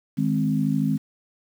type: chord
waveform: sine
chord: Ab major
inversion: second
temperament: equal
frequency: 155.56 / 207.7 / 261.6 Hz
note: Eb3 / Ab3 / C4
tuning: 0 / 0 / 0 cents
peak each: -24 dBFS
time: 0.17-0.98 s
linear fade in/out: 20 ms
effects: 8-bit